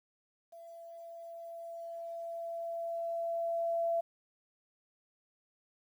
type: tone with level ramp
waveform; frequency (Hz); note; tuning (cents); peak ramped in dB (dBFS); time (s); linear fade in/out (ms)
sine; 673; E5; +36; -48 to -28; 0.52-4.01; 10
effects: 11-bit